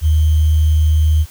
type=tone with sample-and-hold; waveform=sine; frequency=77.78 Hz; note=D#2; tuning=in tune; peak=-9 dBFS; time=0.01-1.26 s; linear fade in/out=50 ms; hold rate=3150 Hz; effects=white hiss -42 dBFS RMS until 1.3 s